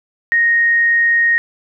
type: tone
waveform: sine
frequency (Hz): 1864.7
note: A#6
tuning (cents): 0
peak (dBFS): -10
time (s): 0.32-1.38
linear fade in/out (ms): 0
effects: none